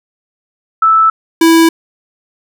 sine / square tone pair in turn, 1315 / 328.8 Hz, E6 / E4, -5 / -4 cents, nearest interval 2 octaves, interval 2399 cents, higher first, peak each -5 dBFS, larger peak neither, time 0.82-1.1 / 1.41-1.69 s, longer neither, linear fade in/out 5 ms, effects none

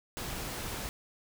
pink noise, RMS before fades -38 dBFS, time 0.17-0.89 s, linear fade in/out 0 ms, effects none

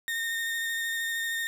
35% pulse tone with vibrato, 1835 Hz, A#6, 28 cents flat, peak -27 dBFS, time 0.08-1.47 s, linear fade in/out 0 ms, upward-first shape square, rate 13 Hz, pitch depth 10 cents each way, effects none

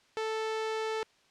sawtooth tone, 440 Hz, A4, in tune, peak -27 dBFS, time 0.17-1.03 s, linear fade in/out 0 ms, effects white hiss -65 dBFS RMS until 1.3 s + low-pass 5000 Hz 12 dB/octave

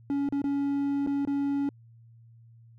triangle tone with dropouts, 281.1 Hz, C#4, 24 cents sharp, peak -23 dBFS, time 0.1-1.69 s, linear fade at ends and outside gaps 1 ms, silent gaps 0.289-0.324 / 0.418-0.441 / 1.064-1.072 / 1.251-1.274 s, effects added 115 Hz sine -51 dBFS peak until 2.78 s

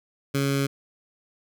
15% pulse tone with notch filter, 138.59 Hz, C#3, in tune, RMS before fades -24 dBFS, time 0.34-0.67 s, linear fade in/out 10 ms, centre 750 Hz, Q 1, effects none

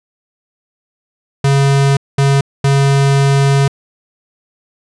square tone bursts at uneven times, 138.59 Hz, C#3, in tune, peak -9 dBFS, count 3, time 1.44-1.97 / 2.18-2.41 / 2.64-3.68 s, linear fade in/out 5 ms, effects resampled to 22050 Hz

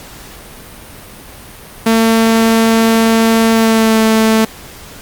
sawtooth tone with pitch glide, 225.6 to 221.1 Hz, A3 to A3, +44 to +9 cents, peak -4 dBFS, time 1.86-4.45 s, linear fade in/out 5 ms, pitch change -35 cents, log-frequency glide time 3.51-4 s, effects pink hiss -34 dBFS RMS until 5.01 s + Opus 48 kbps

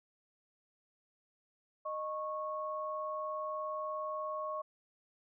sine tone pair together, 616.8 / 1100 Hz, D#5 / C#6, -15 / -14 cents, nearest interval minor seventh, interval 1001 cents, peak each -39 / -38 dBFS, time 1.85-4.62 s, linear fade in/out 10 ms, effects none

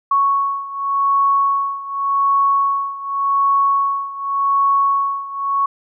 sine beating tone pair, 1108.7 / 1109.57 Hz, C#6 / C#6, 0 / +1 cents, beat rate 0.87 Hz, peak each -16 / -19 dBFS, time 0.11-5.66 s, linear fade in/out 5 ms, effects none

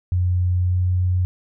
sine tone with pitch glide, 90 to 90.78 Hz, F#2 to F#2, -47 to -32 cents, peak -16 dBFS, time 0.12-1.25 s, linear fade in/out 0 ms, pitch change +15 cents, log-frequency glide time 0.54-0.86 s, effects none

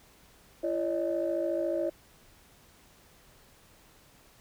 sine tone cluster, 339.7 / 565 / 619 Hz, F4 / C#5 / D#5, -48 / +33 / -9 cents, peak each -31 dBFS, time 0.63-1.9 s, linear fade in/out 10 ms, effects tanh soft clip ceiling -20 dBFS + pink hiss -59 dBFS RMS until 4.4 s

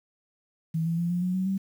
sine tone with pitch steps, 162 / 166.75 / 171.63 / 176.66 / 181.84 / 187.17 / 192.65 Hz, E3 / E3 / F3 / F3 / F#3 / F#3 / G3, -30 / +20 / -30 / +20 / -30 / +20 / -30 cents, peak -24 dBFS, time 0.74-1.58 s, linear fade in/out 10 ms, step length 120 ms, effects 9-bit

